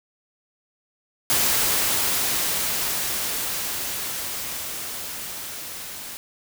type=noise with level ramp; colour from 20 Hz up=white; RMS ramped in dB=-20 to -36 dBFS; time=1.3-6.17 s; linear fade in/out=0 ms; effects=none